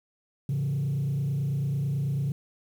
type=tone with frequency modulation; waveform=sine; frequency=139.5 Hz; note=C#3; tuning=11 cents sharp; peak=-23 dBFS; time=0.49-2.32 s; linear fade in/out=2 ms; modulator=29.1 Hz; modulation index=0.64; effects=tanh soft clip ceiling -23 dBFS + 9-bit